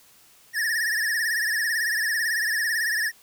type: tone with vibrato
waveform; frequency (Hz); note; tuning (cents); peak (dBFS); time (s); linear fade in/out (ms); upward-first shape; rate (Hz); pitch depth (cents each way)
square; 1783; A6; +22; -23; 0.53-3.12; 50; triangle; 18; 130
effects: white hiss -55 dBFS RMS until 3.22 s